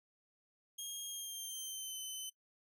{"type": "tone with pitch glide", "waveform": "15% pulse", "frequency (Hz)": [3246, 3046], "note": ["G#7", "F#7"], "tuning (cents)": [-40, 50], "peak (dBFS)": -35, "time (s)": [0.78, 2.3], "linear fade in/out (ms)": 10, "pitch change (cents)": -110, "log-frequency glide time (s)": [1.08, 2], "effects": ["noise-tail reverb RT60 0.1 s tail -21 dB re dry"]}